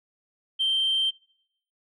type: tone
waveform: sine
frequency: 3136 Hz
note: G7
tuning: in tune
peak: -20 dBFS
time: 0.59-1.11 s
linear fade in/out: 20 ms
effects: noise-tail reverb RT60 0.8 s tail -26 dB re dry + tanh soft clip ceiling -18 dBFS